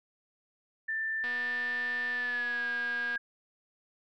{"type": "tone with pitch glide", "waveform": "sine", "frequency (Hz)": [1777, 1629.5], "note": ["A6", "G#6"], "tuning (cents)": [17, -33], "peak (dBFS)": -30, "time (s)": [0.88, 3.18], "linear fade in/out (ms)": 10, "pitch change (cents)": -150, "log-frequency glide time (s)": [2.09, 2.67]}
{"type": "click train", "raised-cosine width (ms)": 0.3, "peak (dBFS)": -28, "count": 467, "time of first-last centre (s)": [1.24, 3.158], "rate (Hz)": 243}
{"effects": []}